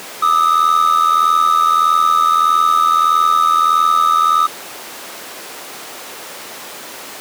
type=ring-modulated tone; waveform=triangle; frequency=1244.5 Hz; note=D#6; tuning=in tune; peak=-5 dBFS; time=0.22-4.47 s; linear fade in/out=10 ms; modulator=40.8 Hz; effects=pink hiss -30 dBFS RMS until 7.2 s + high-pass 400 Hz 12 dB/octave